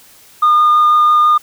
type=tone with vibrato; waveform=sine; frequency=1217 Hz; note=D#6; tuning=39 cents flat; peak=-5 dBFS; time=0.42-1.38 s; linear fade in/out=10 ms; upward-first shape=triangle; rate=6.1 Hz; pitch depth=9 cents each way; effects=tanh soft clip ceiling -5 dBFS + white hiss -44 dBFS RMS until 1.42 s